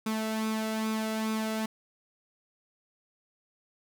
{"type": "tone with flanger", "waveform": "sawtooth", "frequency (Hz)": 219.3, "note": "A3", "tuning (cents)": -6, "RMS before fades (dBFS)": -31, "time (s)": [0.06, 1.66], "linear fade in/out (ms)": 5, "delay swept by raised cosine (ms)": [0.81, 1.5], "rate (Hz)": 2.4, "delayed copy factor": 0.55, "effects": []}